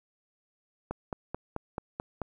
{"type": "click train", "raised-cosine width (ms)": 1, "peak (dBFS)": -19, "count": 7, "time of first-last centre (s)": [0.91, 2.217], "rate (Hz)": 4.59, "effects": ["10-bit"]}